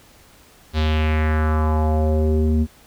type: tone with low-pass filter sweep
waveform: square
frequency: 77.78 Hz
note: D#2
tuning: in tune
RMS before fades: -18 dBFS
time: 0.73-2.67 s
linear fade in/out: 50 ms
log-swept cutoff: 4100 to 250 Hz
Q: 2.7
effects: pink hiss -50 dBFS RMS until 2.86 s